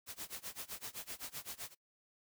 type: noise with tremolo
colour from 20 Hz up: white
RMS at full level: -43 dBFS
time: 0.06-1.75 s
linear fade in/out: 50 ms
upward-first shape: sine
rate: 7.8 Hz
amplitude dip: 95%
effects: noise-tail reverb RT60 0.1 s tail -22 dB re dry